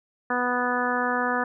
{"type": "harmonic tone", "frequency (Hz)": 246.9, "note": "B3", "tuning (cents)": 0, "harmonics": [1, 2, 3, 4, 5, 6, 7], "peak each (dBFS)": [-30, -30, -30, -30, -30, -30, -30], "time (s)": [0.3, 1.44], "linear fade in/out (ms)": 5, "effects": []}